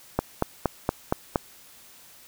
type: click train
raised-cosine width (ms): 1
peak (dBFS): -7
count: 6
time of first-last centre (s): 0.19-1.358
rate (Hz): 4.28
effects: white hiss -51 dBFS RMS until 2.27 s